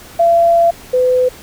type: tone pair in turn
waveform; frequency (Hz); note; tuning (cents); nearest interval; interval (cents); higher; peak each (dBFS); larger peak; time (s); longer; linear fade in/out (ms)
sine; 679 / 504.7; F5 / B4; -49 / +38; perfect fourth; 513; first; -7 / -9; first; 0.19-0.71 / 0.93-1.29; first; 10
effects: pink hiss -37 dBFS RMS until 1.42 s